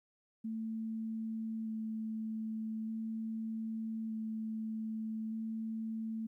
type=tone with vibrato; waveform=sine; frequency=221.3 Hz; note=A3; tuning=10 cents sharp; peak=-36 dBFS; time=0.44-6.27 s; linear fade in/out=10 ms; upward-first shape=square; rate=0.41 Hz; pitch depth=9 cents each way; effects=13-bit